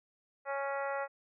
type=harmonic tone; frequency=277.2 Hz; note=C#4; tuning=in tune; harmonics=2 / 3 / 4 / 5 / 6 / 7 / 8 / 9; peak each=-36 / -39 / -43 / -41 / -49 / -44 / -56 / -54 dBFS; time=0.45-1.08 s; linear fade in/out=50 ms; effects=none